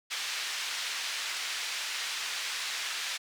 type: band-pass noise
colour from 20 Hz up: pink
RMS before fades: -35 dBFS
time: 0.1-3.18 s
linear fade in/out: 20 ms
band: 2000 to 5700 Hz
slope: 12 dB/octave
effects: none